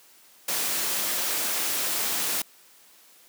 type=noise; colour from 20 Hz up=white; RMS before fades=-27 dBFS; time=0.48-2.42 s; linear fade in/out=5 ms; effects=white hiss -55 dBFS RMS until 3.28 s + high-pass 200 Hz 12 dB/octave